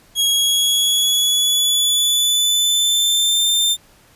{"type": "tone with pitch glide", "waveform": "sawtooth", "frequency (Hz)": [3307, 3586], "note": ["G#7", "A7"], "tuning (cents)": [-8, 32], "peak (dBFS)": -11, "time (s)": [0.15, 3.77], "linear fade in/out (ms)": 50, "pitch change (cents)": 140, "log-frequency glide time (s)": [0.29, 3.45], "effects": ["pink hiss -51 dBFS RMS until 4.15 s", "resampled to 32000 Hz"]}